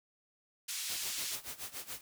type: band-pass noise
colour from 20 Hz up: white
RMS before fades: -39 dBFS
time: 0.68-1.36 s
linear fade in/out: 10 ms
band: 2500 to 8700 Hz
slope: 12 dB/octave
type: noise with tremolo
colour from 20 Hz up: white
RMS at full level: -41 dBFS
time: 0.89-2.01 s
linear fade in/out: 2 ms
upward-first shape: sine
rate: 7 Hz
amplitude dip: 85%
effects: none